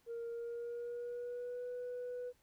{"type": "tone with pitch glide", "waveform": "sine", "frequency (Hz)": [466.2, 493.1], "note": ["A#4", "B4"], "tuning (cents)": [0, -3], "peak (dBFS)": -38, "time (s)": [0.06, 2.33], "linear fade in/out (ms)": 50, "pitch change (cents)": 97, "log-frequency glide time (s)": [0.28, 1.65], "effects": ["tanh soft clip ceiling -38 dBFS", "pink hiss -73 dBFS RMS until 2.42 s"]}